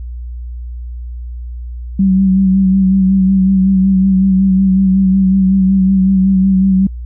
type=tone with vibrato; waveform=sine; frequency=190.8 Hz; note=G3; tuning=47 cents flat; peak=-7 dBFS; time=1.99-6.87 s; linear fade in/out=5 ms; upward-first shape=sine; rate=5.4 Hz; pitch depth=33 cents each way; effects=added 60 Hz sine -22 dBFS peak until 7.05 s